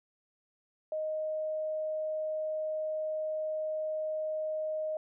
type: tone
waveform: sine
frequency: 622.3 Hz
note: D#5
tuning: in tune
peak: -31 dBFS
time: 0.92-4.97 s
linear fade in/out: 2 ms
effects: none